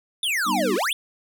square exponential two-way sweep, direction down then up, 3658 to 329.6 to 3658 Hz, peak -22 dBFS, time 0.23-0.93 s, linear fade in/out 2 ms, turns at 0.75 s
sine chord, G augmented, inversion none, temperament just, 196 / 245 / 306.2 Hz, G3 / B3 / D#4, 0 / -14 / -28 cents, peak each -28 dBFS, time 0.45-0.79 s, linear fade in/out 50 ms
effects none

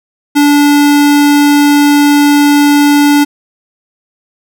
square tone, 289.9 Hz, D4, 22 cents flat, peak -5 dBFS, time 0.35-3.25 s, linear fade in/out 20 ms, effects none

